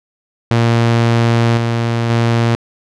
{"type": "tone with level steps", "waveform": "sawtooth", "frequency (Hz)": 116.5, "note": "A#2", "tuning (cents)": -1, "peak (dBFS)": [-6, -10, -7], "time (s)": [0.51, 2.55], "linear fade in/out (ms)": 0, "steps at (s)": [1.57, 2.1], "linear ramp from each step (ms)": 2, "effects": ["low-pass 5000 Hz 12 dB/octave"]}